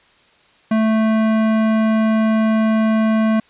sine tone with hard clipping, 220 Hz, A3, in tune, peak -15 dBFS, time 0.71-3.4 s, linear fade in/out 5 ms, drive 16 dB, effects white hiss -53 dBFS RMS until 3.49 s + resampled to 8000 Hz

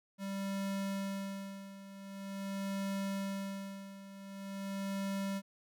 square tone with tremolo, 196 Hz, G3, in tune, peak -35 dBFS, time 0.18-5.42 s, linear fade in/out 50 ms, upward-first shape sine, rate 0.45 Hz, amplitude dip 80%, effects none

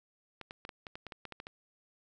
clicks, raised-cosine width 0.3 ms, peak -27 dBFS, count 12, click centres 0.413 / 0.509 / 0.651 / 0.692 / 0.868 / 0.955 / 1.067 / 1.122 / 1.253 / 1.323 / 1.401 / 1.469 s, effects none

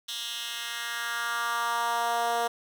10% pulse tone with high-pass filter sweep, 234.7 Hz, A#3, 12 cents sharp, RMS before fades -30 dBFS, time 0.08-2.48 s, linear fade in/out 10 ms, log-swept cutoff 3500 to 570 Hz, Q 2.2, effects none

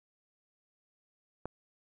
click, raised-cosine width 1 ms, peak -23 dBFS, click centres 1.456 s, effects none

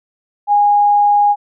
sine tone, 822 Hz, G#5, 18 cents flat, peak -8 dBFS, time 0.47-1.36 s, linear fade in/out 50 ms, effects none

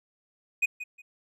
triangle tone with echo, 2489 Hz, D#7, in tune, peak -19 dBFS, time 0.62-0.66 s, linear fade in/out 10 ms, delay 180 ms, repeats 2, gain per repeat -13 dB, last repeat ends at 1.02 s, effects none

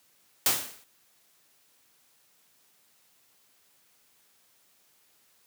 white noise with exponential decay, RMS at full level -20 dBFS, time 0.46-0.84 s, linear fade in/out 2 ms, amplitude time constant 82 ms, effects white hiss -65 dBFS RMS until 5.46 s + high-pass 100 Hz 12 dB/octave

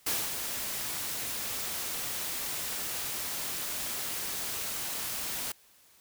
white noise with ADSR envelope, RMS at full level -29 dBFS, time 0.06-5.52 s, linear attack 9 ms, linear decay 220 ms, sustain -6 dB, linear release 4 ms, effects white hiss -61 dBFS RMS until 6 s

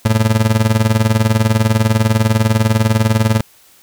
30% pulse tone with tremolo, 110 Hz, A2, in tune, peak -5 dBFS, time 0.05-3.41 s, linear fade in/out 5 ms, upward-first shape sine, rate 20 Hz, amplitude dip 80%, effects white hiss -48 dBFS RMS until 3.82 s

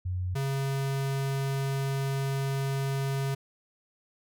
sine / square tone pair in turn, 91 / 136.59 Hz, F#2 / C#3, -28 / -25 cents, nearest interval perfect fifth, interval 703 cents, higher second, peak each -28 dBFS, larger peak neither, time 0.05-0.35 / 0.35-3.35 s, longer second, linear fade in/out 10 ms, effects none

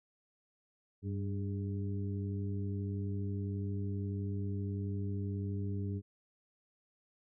harmonic tone with a mistuned harmonic, 98.4 Hz, G2, 7 cents sharp, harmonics 1 / 2 / 3 / 4, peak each -35 / -41 / -45 / -47 dBFS, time 1.02-6.02 s, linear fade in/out 50 ms, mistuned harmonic 4, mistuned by +53 cents, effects none

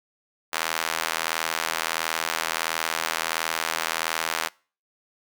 square tone with high-pass filter, 40.73 Hz, E1, 20 cents flat, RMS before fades -28 dBFS, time 0.52-4.49 s, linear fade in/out 20 ms, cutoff 1100 Hz, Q 0.81, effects noise-tail reverb RT60 0.4 s tail -25 dB re dry

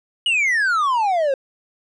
triangle exponential sweep, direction down, 2960 to 523 Hz, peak -14 dBFS, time 0.26-1.34 s, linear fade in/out 2 ms, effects resampled to 22050 Hz

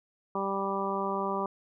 harmonic tone, 196 Hz, G3, in tune, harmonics 1 / 2 / 3 / 4 / 5 / 6, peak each -36 / -34 / -37 / -37 / -34 / -35 dBFS, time 0.35-1.46 s, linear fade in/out 2 ms, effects none

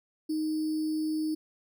sine tone with sample-and-hold, 311.1 Hz, D#4, in tune, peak -27 dBFS, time 0.29-1.35 s, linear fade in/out 10 ms, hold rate 4900 Hz, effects none

